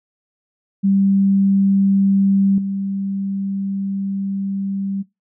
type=tone with level steps; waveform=sine; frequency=196 Hz; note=G3; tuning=in tune; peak=-12 / -20 dBFS; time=0.83-5.03 s; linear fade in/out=20 ms; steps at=2.58 s; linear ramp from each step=2 ms; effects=noise-tail reverb RT60 0.2 s tail -21 dB re dry